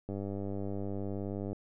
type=click train; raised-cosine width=2 ms; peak=-25 dBFS; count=144; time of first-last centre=0.09-1.53 s; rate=99.3 Hz; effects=none

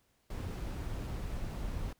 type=noise; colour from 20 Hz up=brown; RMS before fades=-38 dBFS; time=0.3-1.93 s; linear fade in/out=5 ms; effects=pink hiss -73 dBFS RMS until 1.99 s

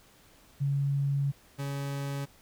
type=tone pair in turn; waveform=sine / 40% pulse; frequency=140 / 140 Hz; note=C#3 / C#3; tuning=+18 / +18 cents; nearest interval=unison; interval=0 cents; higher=neither; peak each=-25 / -31 dBFS; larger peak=first; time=0.6-1.32 / 1.58-2.26 s; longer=first; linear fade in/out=20 ms; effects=pink hiss -59 dBFS RMS until 2.41 s

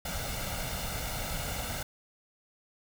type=noise with comb filter; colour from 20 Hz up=pink; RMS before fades=-35 dBFS; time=0.05-1.83 s; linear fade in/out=5 ms; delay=1.4 ms; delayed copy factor=+0.65; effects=none

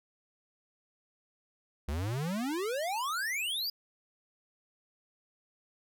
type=exponential sweep; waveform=square; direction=up; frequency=67.5 to 4978 Hz; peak=-32 dBFS; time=1.88-3.7 s; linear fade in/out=5 ms; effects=none

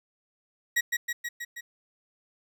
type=tone with echo; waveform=40% pulse; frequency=1908 Hz; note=A#6; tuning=40 cents sharp; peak=-21 dBFS; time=0.76-0.81 s; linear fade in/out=10 ms; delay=160 ms; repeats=5; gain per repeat=-3 dB; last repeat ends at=1.61 s; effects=none

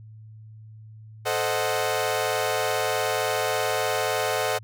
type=chord; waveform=sawtooth; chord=A diminished seventh; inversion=none; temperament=equal; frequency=440 / 523.3 / 622.3 / 740 Hz; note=A4 / C5 / Eb5 / Gb5; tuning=0 / 0 / 0 / 0 cents; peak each=-25 dBFS; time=1.25-4.59 s; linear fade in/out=20 ms; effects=added 109 Hz sine -42 dBFS peak until 4.63 s

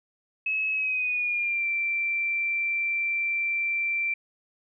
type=tone with pitch glide; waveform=sine; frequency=2577 to 2350 Hz; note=E7 to D7; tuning=-40 to +1 cents; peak=-24 dBFS; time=0.46-4.14 s; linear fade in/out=5 ms; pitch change=-159 cents; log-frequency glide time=0.71-1.66 s; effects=none

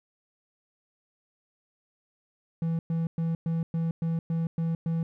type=tone bursts; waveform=triangle; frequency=164.81 Hz; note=E3; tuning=in tune; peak=-23 dBFS; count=9; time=2.62-5.03 s; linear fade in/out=2 ms; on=170 ms; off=110 ms; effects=none

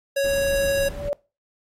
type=tone; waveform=square; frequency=554.4 Hz; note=C#5; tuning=in tune; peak=-20 dBFS; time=0.16-0.89 s; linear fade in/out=10 ms
type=noise; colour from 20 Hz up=brown; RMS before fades=-33 dBFS; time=0.24-1.09 s; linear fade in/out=5 ms
type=tone with exponential growth; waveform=sine; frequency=576 Hz; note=D5; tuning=34 cents flat; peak=-19 dBFS; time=0.73-1.13 s; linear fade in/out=0 ms; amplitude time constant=86 ms
effects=noise-tail reverb RT60 0.3 s tail -22 dB re dry + AAC 48 kbps

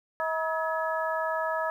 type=harmonic tone with a mistuned harmonic; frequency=320.2 Hz; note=D#4; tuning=50 cents sharp; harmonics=2 / 3 / 4 / 5; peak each=-30 / -32 / -33 / -34 dBFS; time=0.2-1.7 s; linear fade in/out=0 ms; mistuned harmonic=5; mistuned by=+91 cents; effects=10-bit

